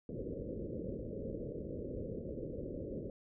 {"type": "low-pass noise", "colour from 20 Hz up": "white", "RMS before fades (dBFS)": -42, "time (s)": [0.09, 3.1], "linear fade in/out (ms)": 2, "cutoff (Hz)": 560, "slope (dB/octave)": 96, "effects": []}